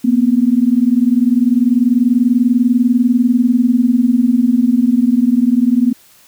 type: tone pair together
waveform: sine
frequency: 233.8 / 254 Hz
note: A#3 / B3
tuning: +5 / +49 cents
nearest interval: minor second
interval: 144 cents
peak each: -12 dBFS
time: 0.04-5.93 s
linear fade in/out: 10 ms
effects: white hiss -47 dBFS RMS until 6.27 s